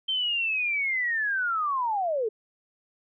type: linear sweep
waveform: sine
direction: down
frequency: 3136 to 413.7 Hz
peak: -24 dBFS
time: 0.08-2.29 s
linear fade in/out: 10 ms
effects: none